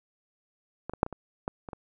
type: clicks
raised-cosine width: 1 ms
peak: -20 / -22 / -6 / -22 / -24 / -16 / -25 / -24 dBFS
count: 8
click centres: 0.896 / 0.936 / 1.031 / 1.064 / 1.127 / 1.479 / 1.688 / 1.732 s
effects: none